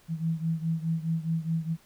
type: beating tone pair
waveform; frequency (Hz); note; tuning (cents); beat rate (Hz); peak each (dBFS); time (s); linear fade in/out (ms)
sine; 161.7 / 166.5; E3 / E3; -33 / +18; 4.8; -28 / -31; 0.08-1.77; 50
effects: pink hiss -60 dBFS RMS until 1.85 s